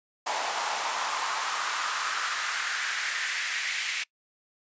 pink noise with high-pass filter sweep, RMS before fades -30 dBFS, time 0.26-4.04 s, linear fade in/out 10 ms, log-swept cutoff 780 to 2200 Hz, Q 2.8, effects noise-tail reverb RT60 0.1 s tail -24 dB re dry + resampled to 16000 Hz

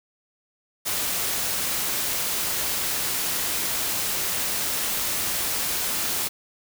white noise, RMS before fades -26 dBFS, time 0.85-6.29 s, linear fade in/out 20 ms, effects none

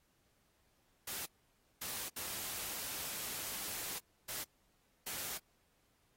white noise bursts at uneven times, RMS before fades -42 dBFS, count 5, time 1.07-1.26 / 1.81-2.09 / 2.16-3.99 / 4.28-4.44 / 5.06-5.38 s, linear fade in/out 10 ms, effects pink hiss -75 dBFS RMS until 6.16 s + AAC 48 kbps

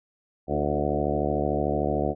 harmonic tone with a mistuned harmonic, 73.42 Hz, D2, in tune, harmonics 1 / 2 / 3 / 4 / 5 / 6 / 7 / 8 / 9 / 10, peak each -32 / -32 / -32 / -32 / -32 / -32 / -32 / -32 / -32 / -32 dBFS, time 0.47-2.15 s, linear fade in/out 50 ms, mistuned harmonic 5, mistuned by -24 cents, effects none

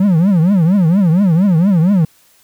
triangle tone with vibrato, 180.4 Hz, F#3, 44 cents flat, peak -6 dBFS, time 0-2.05 s, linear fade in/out 5 ms, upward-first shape triangle, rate 4.3 Hz, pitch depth 280 cents each way, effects white hiss -51 dBFS RMS until 2.43 s

